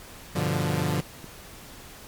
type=chord; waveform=sawtooth; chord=G dominant seventh; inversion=none; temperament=equal; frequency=98 / 123.47 / 146.83 / 174.61 Hz; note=G2 / B2 / D3 / F3; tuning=0 / 0 / 0 / 0 cents; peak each=-27 / -28 / -23 / -25 dBFS; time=0.35-1.01 s; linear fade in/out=10 ms
type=clicks; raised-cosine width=3 ms; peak=-27 dBFS; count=2; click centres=0.992 / 1.243 s
effects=pink hiss -45 dBFS RMS until 2.07 s + MP3 96 kbps